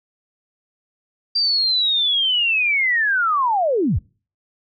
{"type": "linear sweep", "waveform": "sine", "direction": "down", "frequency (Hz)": [4733, 48.57], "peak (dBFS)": -15, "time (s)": [1.35, 3.99], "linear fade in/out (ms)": 10, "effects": ["noise-tail reverb RT60 0.4 s tail -26 dB re dry", "MP3 96 kbps"]}